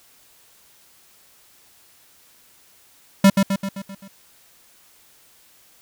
square tone with echo, 196 Hz, G3, in tune, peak -9 dBFS, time 3.24-3.3 s, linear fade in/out 5 ms, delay 130 ms, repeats 6, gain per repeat -5 dB, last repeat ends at 4.08 s, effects white hiss -54 dBFS RMS until 5.81 s

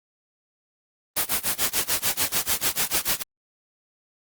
white noise with tremolo, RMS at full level -21 dBFS, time 1.16-3.23 s, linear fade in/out 10 ms, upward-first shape sine, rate 6.8 Hz, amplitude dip 95%, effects Opus 24 kbps

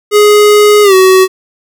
square tone with pitch glide, 417.2 to 376 Hz, G#4 to F#4, +8 to +28 cents, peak -3 dBFS, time 0.11-1.28 s, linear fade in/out 50 ms, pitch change -180 cents, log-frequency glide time 0.83-0.94 s, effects none

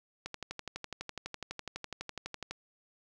click train, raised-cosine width 0.2 ms, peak -21 dBFS, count 28, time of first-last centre 0.26-2.51 s, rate 12 Hz, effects none

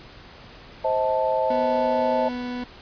sine chord, A diminished, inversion first, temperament equal with one note detuned, 523.3 / 635 / 880 Hz, C5 / Eb5 / A5, 0 / +35 / 0 cents, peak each -24 dBFS, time 0.84-2.29 s, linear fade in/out 10 ms
40% pulse tone, 246.9 Hz, B3, in tune, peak -27 dBFS, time 1.5-2.64 s, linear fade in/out 5 ms
effects pink hiss -45 dBFS RMS until 2.81 s + resampled to 11025 Hz

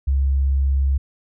sine tone, 68.1 Hz, C#2, 30 cents flat, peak -15 dBFS, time 0.07-0.98 s, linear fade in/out 10 ms, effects none

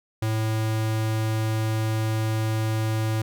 square tone, 110 Hz, A2, in tune, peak -23 dBFS, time 0.22-3.22 s, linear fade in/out 5 ms, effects none

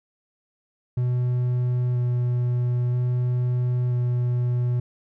triangle tone with vibrato, 123.2 Hz, B2, 4 cents flat, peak -18 dBFS, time 0.97-4.8 s, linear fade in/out 5 ms, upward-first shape square, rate 0.51 Hz, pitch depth 9 cents each way, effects none

